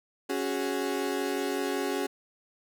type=chord; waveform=35% pulse; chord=C# suspended fourth; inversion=none; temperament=equal; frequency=277.2 / 370 / 415.3 Hz; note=C#4 / F#4 / G#4; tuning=0 / 0 / 0 cents; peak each=-31 dBFS; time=0.29-2.07 s; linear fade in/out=10 ms; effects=none